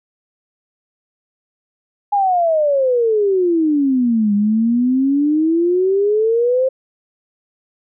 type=exponential two-way sweep; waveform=sine; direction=down then up; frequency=830.6 to 201.8 to 531 Hz; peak=-12 dBFS; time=2.12-6.69 s; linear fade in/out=10 ms; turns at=4.34 s; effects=none